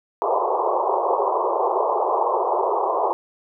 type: band-pass noise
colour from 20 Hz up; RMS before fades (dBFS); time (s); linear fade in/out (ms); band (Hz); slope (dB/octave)
white; -21; 0.22-3.13; 0; 360 to 1100; 96
effects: none